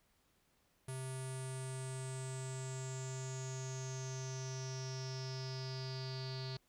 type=tone with low-pass filter sweep; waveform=square; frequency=130.9 Hz; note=C3; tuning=1 cent sharp; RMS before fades=-43 dBFS; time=0.88-6.57 s; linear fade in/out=5 ms; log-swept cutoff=10000 to 4400 Hz; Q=10; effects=pink hiss -75 dBFS RMS until 6.68 s